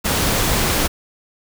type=noise; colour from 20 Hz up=pink; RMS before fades=-18 dBFS; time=0.04-0.88 s; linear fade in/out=20 ms; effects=none